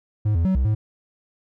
triangle tone with pitch steps, 106 / 83.4 / 188.4 / 64.7 / 107.6 Hz, G#2 / E2 / F#3 / C2 / A2, +36 / +21 / +32 / -19 / -38 cents, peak -15 dBFS, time 0.25-0.75 s, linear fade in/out 10 ms, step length 100 ms, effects none

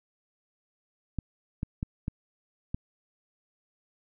clicks, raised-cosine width 5 ms, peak -18 dBFS, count 5, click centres 1.187 / 1.631 / 1.829 / 2.081 / 2.745 s, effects none

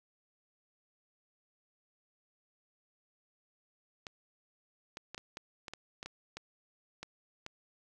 clicks, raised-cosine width 0.2 ms, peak -25 dBFS, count 12, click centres 4.068 / 4.971 / 5.146 / 5.179 / 5.371 / 5.682 / 5.736 / 6.029 / 6.06 / 6.37 / 7.03 / 7.464 s, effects none

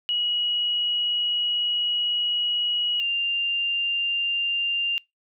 sine tone pair in turn, 2909 / 2792 Hz, F#7 / F7, -30 / -1 cents, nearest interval minor second, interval 71 cents, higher first, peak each -22 dBFS, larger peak neither, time 0.09-3 / 3-4.98 s, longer first, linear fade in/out 0 ms, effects noise-tail reverb RT60 0.2 s tail -25 dB re dry

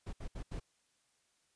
brown noise bursts at uneven times, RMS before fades -41 dBFS, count 4, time 0.06-0.13 / 0.2-0.28 / 0.35-0.43 / 0.51-0.6 s, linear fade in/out 10 ms, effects white hiss -75 dBFS RMS until 1.55 s + resampled to 22050 Hz

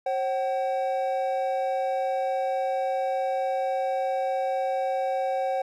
triangle tone pair together, 536.5 / 760 Hz, C5 / F#5, +43 / +46 cents, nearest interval tritone, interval 603 cents, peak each -25 dBFS, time 0.06-5.62 s, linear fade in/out 5 ms, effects none

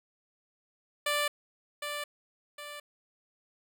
10% pulse tone with echo, 587.3 Hz, D5, in tune, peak -19 dBFS, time 1.06-1.28 s, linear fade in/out 5 ms, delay 760 ms, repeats 2, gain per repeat -7 dB, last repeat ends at 2.8 s, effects none

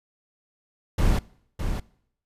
brown noise with echo, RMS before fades -20 dBFS, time 0.98-1.19 s, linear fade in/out 5 ms, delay 610 ms, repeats 1, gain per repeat -7 dB, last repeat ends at 1.8 s, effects noise-tail reverb RT60 0.7 s tail -23 dB re dry + resampled to 32000 Hz

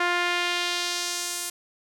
sawtooth tone with band-pass filter sweep, 351.4 Hz, F4, 11 cents sharp, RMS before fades -27 dBFS, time 0-1.5 s, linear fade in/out 5 ms, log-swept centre 1600 to 9600 Hz, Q 1.2, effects none

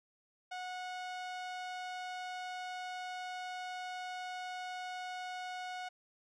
sawtooth tone, 732 Hz, F#5, 19 cents flat, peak -36 dBFS, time 0.51-5.89 s, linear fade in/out 10 ms, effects low-pass 5000 Hz 12 dB/octave

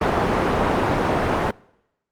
white low-pass noise, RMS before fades -20 dBFS, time 0.01-1.51 s, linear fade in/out 5 ms, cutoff 950 Hz, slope 12 dB/octave, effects noise-tail reverb RT60 0.9 s tail -25 dB re dry + Opus 24 kbps

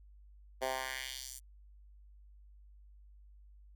10% pulse tone with high-pass filter sweep, 130.81 Hz, C3, in tune, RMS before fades -40 dBFS, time 0.61-1.4 s, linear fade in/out 20 ms, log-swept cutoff 520 to 8800 Hz, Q 1.5, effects added 50 Hz sine -55 dBFS peak until 3.75 s

